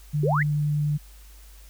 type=tone; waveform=sine; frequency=148.3 Hz; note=D3; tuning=17 cents sharp; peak=-21 dBFS; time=0.13-0.98 s; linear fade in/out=20 ms
type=exponential sweep; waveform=sine; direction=up; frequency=349.2 to 2143 Hz; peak=-22 dBFS; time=0.23-0.43 s; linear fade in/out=5 ms
effects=added 50 Hz sine -45 dBFS peak until 1.69 s + white hiss -54 dBFS RMS until 1.69 s